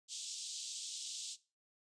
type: band-pass noise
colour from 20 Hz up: white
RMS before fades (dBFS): -45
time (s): 0.08-1.37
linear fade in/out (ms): 50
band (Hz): 3100 to 8200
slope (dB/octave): 48
effects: noise-tail reverb RT60 0.3 s tail -18 dB re dry + resampled to 22050 Hz